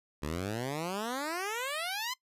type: exponential sweep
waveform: 10% pulse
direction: up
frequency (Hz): 70.7 to 1046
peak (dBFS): -25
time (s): 0.22-2.14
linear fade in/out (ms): 10
effects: noise-tail reverb RT60 0.1 s tail -20 dB re dry + resampled to 32000 Hz